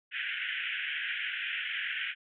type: band-pass noise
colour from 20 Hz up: pink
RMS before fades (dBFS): -35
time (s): 0.11-2.15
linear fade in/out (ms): 50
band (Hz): 1500 to 3200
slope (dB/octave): 96
effects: none